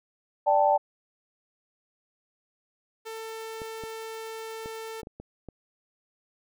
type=chord; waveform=sine; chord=D suspended fourth; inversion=none; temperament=equal; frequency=587.3 / 784 / 880 Hz; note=D5 / G5 / A5; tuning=0 / 0 / 0 cents; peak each=-23 dBFS; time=0.46-0.78 s; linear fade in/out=20 ms
type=tone; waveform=sawtooth; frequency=445.9 Hz; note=A4; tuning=23 cents sharp; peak=-32 dBFS; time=3.05-5.02 s; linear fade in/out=20 ms
type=clicks; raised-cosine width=2 ms; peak=-27 dBFS; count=7; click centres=3.618 / 3.837 / 4.659 / 5.032 / 5.071 / 5.2 / 5.487 s
effects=none